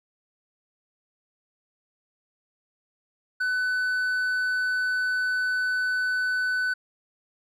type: tone with hard clipping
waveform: sine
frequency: 1500 Hz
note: F#6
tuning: 23 cents sharp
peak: -24 dBFS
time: 3.4-6.74 s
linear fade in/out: 10 ms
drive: 3 dB
effects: none